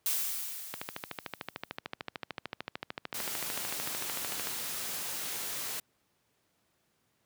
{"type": "noise with exponential decay", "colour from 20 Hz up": "blue", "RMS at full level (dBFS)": -29, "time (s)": [0.06, 1.77], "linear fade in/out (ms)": 1, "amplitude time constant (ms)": 370}
{"type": "click train", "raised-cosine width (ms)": 0.3, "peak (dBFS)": -19, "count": 51, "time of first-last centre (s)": [0.74, 4.471], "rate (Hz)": 13.4}
{"type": "noise", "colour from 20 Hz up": "white", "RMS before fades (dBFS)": -37, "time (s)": [3.14, 5.8], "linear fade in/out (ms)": 5}
{"effects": ["pink hiss -74 dBFS RMS until 7.25 s", "high-pass 100 Hz 12 dB/octave"]}